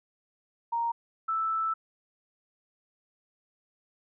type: tone pair in turn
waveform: sine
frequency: 932.3 / 1318.5 Hz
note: A#5 / E6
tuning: 0 / 0 cents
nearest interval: tritone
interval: 600 cents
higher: second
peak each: -26 dBFS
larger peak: neither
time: 0.72-0.92 / 1.28-1.74 s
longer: second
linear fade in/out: 10 ms
effects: none